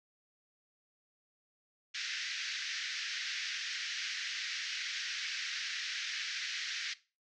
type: band-pass noise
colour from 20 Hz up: pink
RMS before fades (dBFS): -39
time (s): 1.94-6.94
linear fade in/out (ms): 10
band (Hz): 1600 to 6000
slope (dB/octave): 48
effects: noise-tail reverb RT60 0.3 s tail -17 dB re dry